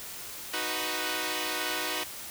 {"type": "chord", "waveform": "5% pulse", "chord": "B major", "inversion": "first", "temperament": "equal", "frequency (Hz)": [311.1, 370, 493.9], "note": ["D#4", "F#4", "B4"], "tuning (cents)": [0, 0, 0], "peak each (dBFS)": -23, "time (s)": [0.53, 2.04], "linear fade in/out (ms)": 10, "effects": ["white hiss -41 dBFS RMS until 2.3 s"]}